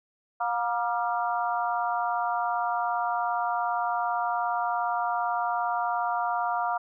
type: harmonic tone with a mistuned harmonic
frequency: 237.4 Hz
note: A#3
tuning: 32 cents sharp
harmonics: 3 / 4 / 5 / 6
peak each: -28 / -30 / -32 / -34 dBFS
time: 0.4-6.78 s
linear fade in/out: 10 ms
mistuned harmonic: 6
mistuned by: -47 cents
effects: none